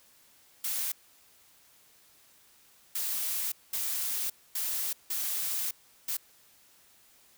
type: noise bursts at uneven times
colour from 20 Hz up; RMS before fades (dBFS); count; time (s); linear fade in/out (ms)
blue; -32; 6; 0.64-0.92 / 2.95-3.52 / 3.73-4.3 / 4.55-4.93 / 5.1-5.71 / 6.08-6.17; 5
effects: white hiss -61 dBFS RMS until 7.37 s